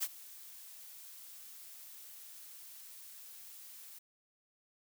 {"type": "noise with ADSR envelope", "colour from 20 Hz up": "blue", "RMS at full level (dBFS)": -33, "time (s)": [0, 3.99], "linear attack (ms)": 29, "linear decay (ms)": 47, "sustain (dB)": -19, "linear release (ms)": 8, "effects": []}